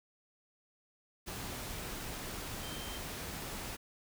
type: tone in noise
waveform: sine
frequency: 3136 Hz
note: G7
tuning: in tune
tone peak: -48 dBFS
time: 2.62-2.99 s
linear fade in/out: 20 ms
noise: pink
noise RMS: -42 dBFS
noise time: 1.26-3.77 s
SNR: -9 dB
effects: none